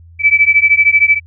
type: beating tone pair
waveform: sine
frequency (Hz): 2301 / 2314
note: D7 / D7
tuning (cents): -36 / -26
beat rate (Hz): 13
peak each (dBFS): -10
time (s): 0.19-1.2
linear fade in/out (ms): 50
effects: added 84 Hz sine -37 dBFS peak until 1.26 s